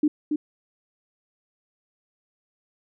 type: tone with echo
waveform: sine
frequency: 300 Hz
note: D4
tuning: 37 cents sharp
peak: -16 dBFS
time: 0.03-0.08 s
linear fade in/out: 5 ms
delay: 280 ms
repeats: 1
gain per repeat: -5 dB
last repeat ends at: 0.36 s
effects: none